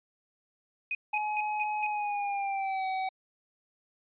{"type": "tone bursts", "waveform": "sine", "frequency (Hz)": 2500, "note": "D#7", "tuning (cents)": 8, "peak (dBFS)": -29, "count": 5, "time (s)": [0.91, 1.865], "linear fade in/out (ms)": 2, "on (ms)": 39, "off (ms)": 190}
{"type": "tone with pitch glide", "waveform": "square", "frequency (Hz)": [846, 758.1], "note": ["G#5", "F#5"], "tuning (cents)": [32, 42], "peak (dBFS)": -30, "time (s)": [1.13, 3.09], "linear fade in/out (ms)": 5, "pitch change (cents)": -190, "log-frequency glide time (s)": [1.86, 2.86]}
{"effects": ["resampled to 8000 Hz"]}